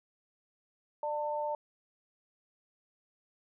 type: tone pair together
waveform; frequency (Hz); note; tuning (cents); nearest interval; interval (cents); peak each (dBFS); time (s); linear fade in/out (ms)
sine; 594.9 / 896; D5 / A5; +22 / +31; perfect fifth; 709; -34 / -34; 1.03-1.55; 2
effects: none